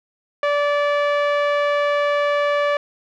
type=tone with low-pass filter; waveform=sawtooth; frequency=580 Hz; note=D5; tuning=22 cents flat; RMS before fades=-19 dBFS; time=0.43-2.77 s; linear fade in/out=2 ms; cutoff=2200 Hz; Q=1; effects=none